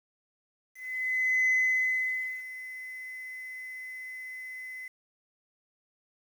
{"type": "tone with ADSR envelope", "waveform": "sine", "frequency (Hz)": 2029, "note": "B6", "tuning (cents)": 46, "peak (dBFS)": -20, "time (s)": [0.74, 4.88], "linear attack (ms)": 750, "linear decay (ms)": 930, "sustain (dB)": -18, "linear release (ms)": 4, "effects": ["tanh soft clip ceiling -19 dBFS", "9-bit"]}